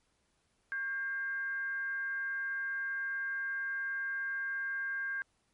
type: tone with frequency modulation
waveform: sine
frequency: 1600 Hz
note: G6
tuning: 35 cents sharp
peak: -33 dBFS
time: 0.72-5.22 s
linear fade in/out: 0 ms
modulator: 495 Hz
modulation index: 0.22
effects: pink hiss -75 dBFS RMS until 5.53 s + MP3 48 kbps